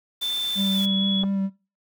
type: noise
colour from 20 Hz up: white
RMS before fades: -38 dBFS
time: 0.21-0.86 s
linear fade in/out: 10 ms
type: tone with pitch glide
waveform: sine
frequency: 3544 to 3382 Hz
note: A7 to G#7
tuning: +12 to +31 cents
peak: -23 dBFS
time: 0.21-1.24 s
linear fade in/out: 20 ms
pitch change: -81 cents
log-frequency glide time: 0.74-0.83 s
type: tone with vibrato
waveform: triangle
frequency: 195.5 Hz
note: G3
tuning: 4 cents flat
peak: -20 dBFS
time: 0.55-1.5 s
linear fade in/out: 50 ms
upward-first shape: sine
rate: 4.3 Hz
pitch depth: 16 cents each way
type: clicks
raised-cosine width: 1 ms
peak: -21 dBFS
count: 2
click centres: 1.235 / 1.24 s
effects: noise-tail reverb RT60 0.3 s tail -20 dB re dry

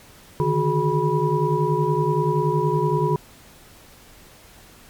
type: tone cluster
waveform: sine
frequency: 145 / 155.6 / 366 / 422 / 976 Hz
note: D3 / D#3 / F#4 / G#4 / B5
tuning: -22 / 0 / -19 / +28 / -21 cents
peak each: -24 dBFS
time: 0.4-3.16 s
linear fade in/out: 0 ms
effects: pink hiss -48 dBFS RMS until 4.89 s + MP3 96 kbps

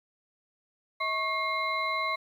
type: tone cluster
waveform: sine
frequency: 642 / 1099 / 2130 / 3985 Hz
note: E5 / C#6 / C7 / B7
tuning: -46 / -15 / +30 / +15 cents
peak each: -37 / -30 / -31 / -38 dBFS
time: 1-2.16 s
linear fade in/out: 10 ms
effects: 10-bit

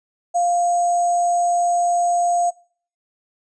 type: tone with sample-and-hold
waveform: sine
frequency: 698.5 Hz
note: F5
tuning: in tune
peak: -15 dBFS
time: 0.34-2.51 s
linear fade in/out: 20 ms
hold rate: 7350 Hz
effects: noise-tail reverb RT60 0.5 s tail -23 dB re dry + resampled to 22050 Hz

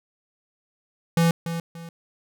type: tone with echo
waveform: square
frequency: 167.3 Hz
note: E3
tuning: 26 cents sharp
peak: -17 dBFS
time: 1.17-1.31 s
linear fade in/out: 2 ms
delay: 290 ms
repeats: 2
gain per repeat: -10 dB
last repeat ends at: 1.89 s
effects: none

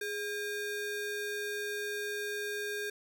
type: ring-modulated tone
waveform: square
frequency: 1013 Hz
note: B5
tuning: 44 cents sharp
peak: -32 dBFS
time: 0.01-2.9 s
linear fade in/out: 5 ms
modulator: 598 Hz
effects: none

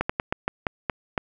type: slowing click train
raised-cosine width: 0.5 ms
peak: -8 dBFS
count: 8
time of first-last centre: 0.01-1.178 s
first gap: 85 ms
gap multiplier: 1.22
effects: none

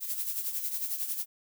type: noise with tremolo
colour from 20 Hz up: violet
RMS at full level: -31 dBFS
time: 0-1.26 s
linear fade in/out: 50 ms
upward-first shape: sine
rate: 11 Hz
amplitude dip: 60%
effects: none

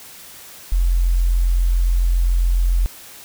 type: tone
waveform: sine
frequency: 43.65 Hz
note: F1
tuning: in tune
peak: -13 dBFS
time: 0.72-2.86 s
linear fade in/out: 0 ms
effects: white hiss -40 dBFS RMS until 3.24 s

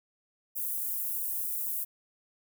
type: high-pass noise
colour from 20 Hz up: pink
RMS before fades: -33 dBFS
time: 0.55-1.85 s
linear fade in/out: 20 ms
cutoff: 12000 Hz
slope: 24 dB/octave
effects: none

